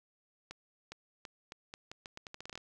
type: accelerating click train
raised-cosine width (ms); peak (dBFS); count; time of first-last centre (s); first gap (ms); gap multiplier
0.2; -27; 16; 0.51-2.576; 410; 0.81
effects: none